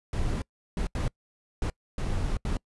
brown noise bursts at uneven times, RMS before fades -28 dBFS, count 6, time 0.13-0.42 / 0.77-0.87 / 0.95-1.08 / 1.62-1.7 / 1.98-2.37 / 2.45-2.57 s, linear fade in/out 2 ms, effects noise-tail reverb RT60 0.1 s tail -25 dB re dry + resampled to 24000 Hz

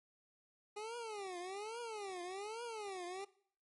25% pulse tone with vibrato, 409.2 Hz, G#4, 26 cents flat, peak -39 dBFS, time 0.76-3.25 s, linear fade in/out 10 ms, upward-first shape triangle, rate 1.2 Hz, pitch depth 290 cents each way, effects noise-tail reverb RT60 0.6 s tail -21 dB re dry + MP3 48 kbps

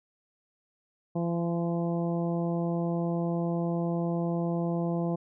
harmonic tone with a mistuned harmonic, 170 Hz, F3, 46 cents flat, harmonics 1 / 2 / 3 / 4 / 5 / 6, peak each -28 / -33 / -36 / -37 / -43 / -46 dBFS, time 1.15-5.16 s, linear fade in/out 10 ms, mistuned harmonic 6, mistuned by +22 cents, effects none

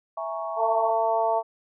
sine chord, A# half-diminished seventh, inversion second, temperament equal, 659.3 / 830.6 / 932.3 / 1108.7 Hz, E5 / G#5 / A#5 / C#6, 0 / 0 / 0 / 0 cents, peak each -31 / -36 / -37 / -34 dBFS, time 0.17-0.91 s, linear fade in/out 5 ms
harmonic tone, 224.6 Hz, A3, 36 cents sharp, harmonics 2 / 3 / 4 / 5, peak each -30 / -23 / -25 / -33 dBFS, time 0.56-1.43 s, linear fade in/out 50 ms
effects none

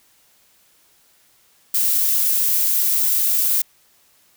violet noise, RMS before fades -18 dBFS, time 1.74-3.62 s, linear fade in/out 5 ms, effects white hiss -57 dBFS RMS until 4.36 s

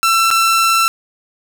sawtooth tone with dropouts, 1341 Hz, E6, 29 cents sharp, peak -7 dBFS, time 0.03-0.88 s, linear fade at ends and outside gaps 0 ms, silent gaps 0.304-0.312 s, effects 8-bit

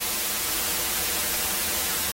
white noise with comb filter, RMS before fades -26 dBFS, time 0-2.12 s, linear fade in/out 20 ms, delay 7.3 ms, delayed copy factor -0.95, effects AAC 48 kbps

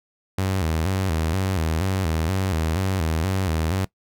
sawtooth tone with vibrato, 87.31 Hz, F2, in tune, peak -17 dBFS, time 0.38-3.85 s, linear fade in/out 5 ms, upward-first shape square, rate 2.1 Hz, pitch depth 150 cents each way, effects noise-tail reverb RT60 0.1 s tail -20 dB re dry

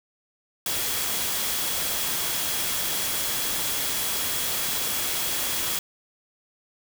sine tone in noise, 3327 Hz, G#7, 2 cents sharp, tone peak -37 dBFS, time 0.66-5.79 s, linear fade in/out 2 ms, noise white, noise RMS -27 dBFS, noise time 0.66-5.79 s, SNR -13 dB, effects none

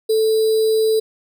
sine tone with sample-and-hold, 440 Hz, A4, in tune, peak -13 dBFS, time 0.09-1 s, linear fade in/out 10 ms, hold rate 4410 Hz, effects none

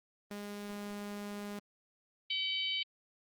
sawtooth tone, 204.9 Hz, G#3, 23 cents flat, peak -36 dBFS, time 0.31-1.59 s, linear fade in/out 0 ms
harmonic tone, 763 Hz, G5, 47 cents flat, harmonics 3 / 4 / 5 / 6, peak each -39 / -34 / -41 / -44 dBFS, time 2.3-2.83 s, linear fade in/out 5 ms
effects Opus 24 kbps

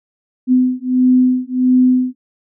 sine beating tone pair, 252.9 / 254.4 Hz, B3 / C4, +41 / -48 cents, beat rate 1.5 Hz, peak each -13 dBFS, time 0.47-2.15 s, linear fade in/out 50 ms, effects none

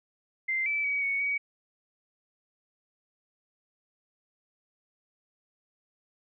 sine tone with pitch steps, 2085 / 2314 / 2267 / 2224 / 2260 Hz, C7 / D7 / C#7 / C#7 / C#7, -7 / -26 / +38 / +5 / +33 cents, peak -26 dBFS, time 0.48-1.38 s, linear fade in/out 10 ms, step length 180 ms, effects none

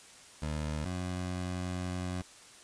20% pulse tone pair in turn, 76.3 / 90.64 Hz, D#2 / F#2, -33 / -35 cents, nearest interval minor third, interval 298 cents, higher second, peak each -28 / -29 dBFS, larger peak first, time 0.42-0.85 / 0.85-2.22 s, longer second, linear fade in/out 5 ms, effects white hiss -54 dBFS RMS until 2.63 s + resampled to 22050 Hz

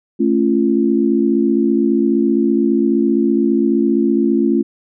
sine chord, A augmented, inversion none, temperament just, 220 / 275 / 343.8 Hz, A3 / C#4 / E#4, 0 / -14 / -27 cents, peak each -16 dBFS, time 0.19-4.63 s, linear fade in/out 20 ms, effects none

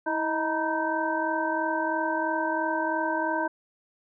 sine tone cluster, 323.5 / 627 / 920 / 963 / 1548 Hz, E4 / D#5 / A#5 / B5 / G6, -32 / +13 / -23 / -44 / -22 cents, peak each -31 dBFS, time 0.06-3.48 s, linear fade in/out 10 ms, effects none

